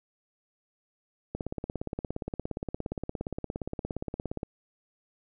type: click train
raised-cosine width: 2 ms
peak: -19 dBFS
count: 54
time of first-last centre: 1.35-4.431 s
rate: 17.2 Hz
effects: none